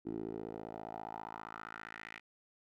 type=tone with band-pass filter sweep; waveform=10% pulse; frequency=55 Hz; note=A1; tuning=in tune; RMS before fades=-45 dBFS; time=0.05-2.2 s; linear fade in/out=20 ms; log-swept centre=320 to 2200 Hz; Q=3.3; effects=none